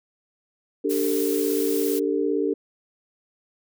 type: chord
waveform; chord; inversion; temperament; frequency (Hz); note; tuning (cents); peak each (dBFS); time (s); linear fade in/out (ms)
sine; D suspended fourth; none; equal with one note detuned; 293.7 / 392 / 449.5; D4 / G4 / A4; 0 / 0 / +37; -25; 0.84-2.54; 10
type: noise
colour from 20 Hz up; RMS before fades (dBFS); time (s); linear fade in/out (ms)
blue; -32; 0.89-2; 20
effects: none